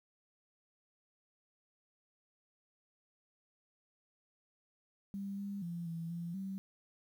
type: tone with pitch steps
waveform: sine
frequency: 198 / 200.1 / 171.3 / 166 / 170.7 / 192.8 Hz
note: G3 / G3 / F3 / E3 / F3 / G3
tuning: +18 / +36 / -33 / +12 / -39 / -28 cents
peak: -38 dBFS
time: 5.14-6.58 s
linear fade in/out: 0 ms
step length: 240 ms
effects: 11-bit